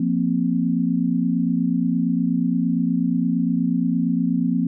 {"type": "chord", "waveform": "sine", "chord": "F suspended fourth", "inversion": "none", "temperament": "equal", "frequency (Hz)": [174.61, 233.1, 261.6], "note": ["F3", "Bb3", "C4"], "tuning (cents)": [0, 0, 0], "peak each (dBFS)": -22, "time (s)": [0, 4.67], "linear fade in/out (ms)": 5, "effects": []}